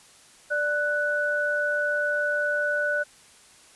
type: tone pair together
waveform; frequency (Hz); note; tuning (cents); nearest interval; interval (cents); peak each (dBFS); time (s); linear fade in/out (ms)
sine; 589 / 1484.2; D5 / F#6; +5 / +5; octave + major third; 1600; -27 / -24; 0.5-3.04; 20
effects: white hiss -53 dBFS RMS until 3.75 s + resampled to 24000 Hz